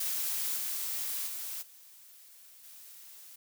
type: noise with level steps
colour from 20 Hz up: blue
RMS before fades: -33 / -35 / -39 / -55 / -51 dBFS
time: 0-3.36 s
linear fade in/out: 5 ms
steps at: 0.56 / 1.26 / 1.61 / 2.63 s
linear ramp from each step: 20 ms
effects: none